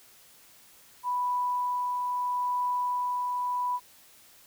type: tone with tremolo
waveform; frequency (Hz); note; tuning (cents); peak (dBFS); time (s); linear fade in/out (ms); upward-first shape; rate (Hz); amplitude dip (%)
sine; 987.8; B5; 0; -25; 1.03-3.8; 50; triangle; 0.77; 25
effects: white hiss -56 dBFS RMS until 4.46 s